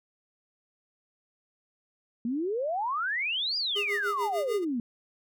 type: exponential two-way sweep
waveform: sine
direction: up then down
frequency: 224.3 to 4981 to 224.3 Hz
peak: -27 dBFS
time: 2.25-4.8 s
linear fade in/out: 2 ms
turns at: 3.57 s
type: tone with tremolo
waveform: square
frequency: 407.8 Hz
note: G#4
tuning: 32 cents flat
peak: -30 dBFS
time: 3.75-4.65 s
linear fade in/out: 20 ms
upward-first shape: sine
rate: 6.7 Hz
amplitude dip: 90%
effects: none